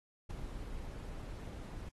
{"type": "noise with ADSR envelope", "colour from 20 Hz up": "brown", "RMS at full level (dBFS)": -37, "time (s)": [0.29, 1.89], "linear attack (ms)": 19, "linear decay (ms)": 4, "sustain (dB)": -7, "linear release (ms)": 3, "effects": ["AAC 32 kbps"]}